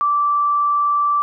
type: tone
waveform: sine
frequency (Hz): 1166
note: D6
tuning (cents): -13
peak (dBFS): -14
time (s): 0.01-1.22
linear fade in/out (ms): 0
effects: none